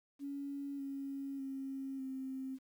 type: tone with pitch steps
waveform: sine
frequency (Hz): 280.7 / 275.1 / 269.6 / 264.2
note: C#4 / C#4 / C#4 / C4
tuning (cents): +22 / -13 / -48 / +17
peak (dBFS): -39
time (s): 0.19-2.59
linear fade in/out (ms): 50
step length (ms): 600
effects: 11-bit